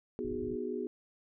sine chord, G# minor seventh, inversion first, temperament equal with one note detuned, 246.9 / 312 / 370 / 415.3 Hz, B3 / D#4 / F#4 / G#4, 0 / +5 / 0 / 0 cents, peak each -39 / -44 / -38 / -38 dBFS, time 0.19-0.87 s, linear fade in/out 0 ms
white low-pass noise, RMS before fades -47 dBFS, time 0.24-0.56 s, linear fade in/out 10 ms, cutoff 140 Hz, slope 24 dB/octave
effects none

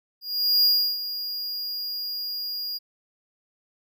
square tone with ADSR envelope, 4844 Hz, D#8, 47 cents flat, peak -16 dBFS, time 0.21-2.79 s, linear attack 430 ms, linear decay 330 ms, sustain -13 dB, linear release 24 ms, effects none

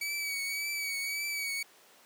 sawtooth tone with vibrato, 2272 Hz, C#7, 42 cents sharp, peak -29 dBFS, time 0.01-1.63 s, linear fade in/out 5 ms, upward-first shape triangle, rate 1.8 Hz, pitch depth 45 cents each way, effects pink hiss -58 dBFS RMS until 2.05 s + high-pass 400 Hz 12 dB/octave

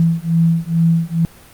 sine beating tone pair, 164.81 / 167.11 Hz, E3 / E3, 0 / +24 cents, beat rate 2.3 Hz, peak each -15 dBFS, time 0-1.25 s, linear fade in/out 0 ms, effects pink hiss -43 dBFS RMS until 1.53 s + Opus 32 kbps

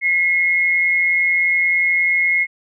sine tone pair together, 1984.7 / 2156 Hz, B6 / C#7, +8 / -49 cents, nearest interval minor second, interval 143 cents, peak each -22 / -14 dBFS, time 0.01-2.47 s, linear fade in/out 50 ms, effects none

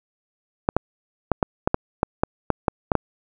clicks, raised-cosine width 1 ms, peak -3 dBFS, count 12, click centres 0.689 / 0.766 / 1.317 / 1.428 / 1.675 / 1.744 / 2.031 / 2.235 / 2.503 / 2.682 / 2.918 / 2.953 s, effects none

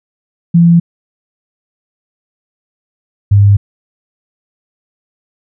sine tone pair in turn, 169.9 / 101.02 Hz, F3 / G#2, -47 / -47 cents, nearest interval major sixth, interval 900 cents, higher first, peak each -3 dBFS, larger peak neither, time 0.54-0.8 / 3.31-3.57 s, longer neither, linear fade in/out 10 ms, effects none

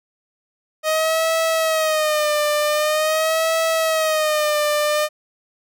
sawtooth tone with vibrato, 622.3 Hz, D#5, in tune, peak -13 dBFS, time 0.83-5.09 s, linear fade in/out 50 ms, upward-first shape sine, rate 0.45 Hz, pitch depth 76 cents each way, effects none

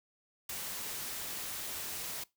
white noise with ADSR envelope, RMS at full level -37 dBFS, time 0.49-2.24 s, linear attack 5 ms, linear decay 14 ms, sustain -3 dB, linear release 8 ms, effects noise-tail reverb RT60 0.2 s tail -21 dB re dry

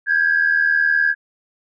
sine tone pair together, 1593.3 / 1673 Hz, G6 / G#6, +28 / +12 cents, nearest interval minor second, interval 84 cents, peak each -16 dBFS, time 0.06-1.15 s, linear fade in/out 50 ms, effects tanh soft clip ceiling -6 dBFS

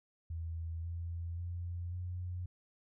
sine tone with pitch steps, 82.41 / 84.73 / 87.11 / 89.56 Hz, E2 / E2 / F2 / F2, 0 / +48 / -4 / +44 cents, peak -37 dBFS, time 0.3-2.46 s, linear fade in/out 5 ms, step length 540 ms, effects none

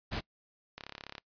pink noise, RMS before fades -35 dBFS, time 0.11-0.21 s, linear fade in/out 20 ms
click train, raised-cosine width 0.2 ms, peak -24 dBFS, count 15, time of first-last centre 0.78-1.181 s, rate 34.9 Hz
effects noise-tail reverb RT60 0.1 s tail -23 dB re dry + resampled to 11025 Hz

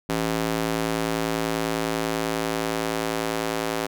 square tone with high-pass filter sweep, 55.1 Hz, A1, 3 cents sharp, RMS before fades -26 dBFS, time 0.09-3.87 s, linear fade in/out 10 ms, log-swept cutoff 230 to 360 Hz, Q 0.9, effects none

